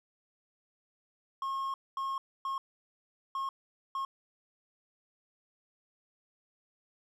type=tone bursts at uneven times; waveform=triangle; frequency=1081 Hz; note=C#6; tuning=44 cents flat; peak=-30 dBFS; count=5; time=1.42-1.74 / 1.97-2.18 / 2.45-2.58 / 3.35-3.49 / 3.95-4.05 s; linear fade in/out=2 ms; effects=none